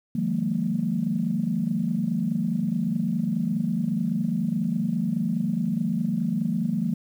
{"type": "tone cluster", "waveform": "sine", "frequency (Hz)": [152.9, 174.6, 199.5, 229], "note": ["D#3", "F3", "G3", "A#3"], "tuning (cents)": [-30, 0, 31, -31], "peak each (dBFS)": [-32, -27, -28, -26], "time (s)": [0.15, 6.94], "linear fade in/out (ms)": 5, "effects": ["tanh soft clip ceiling -12 dBFS", "9-bit"]}